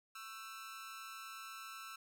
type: tone with amplitude modulation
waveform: sawtooth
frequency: 1327 Hz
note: E6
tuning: 11 cents sharp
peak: -40 dBFS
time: 0.15-1.96 s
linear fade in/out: 5 ms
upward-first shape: sine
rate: 228 Hz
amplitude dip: 85%
effects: none